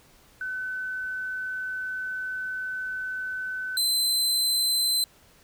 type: tone pair in turn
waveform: sine / sawtooth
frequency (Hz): 1513 / 4066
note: F#6 / B7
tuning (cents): +38 / +50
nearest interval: octave + perfect fourth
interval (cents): 1712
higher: second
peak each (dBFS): -29 / -19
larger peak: second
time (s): 0.41-3.77 / 3.77-5.04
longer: first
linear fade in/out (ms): 2
effects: pink hiss -57 dBFS RMS until 5.43 s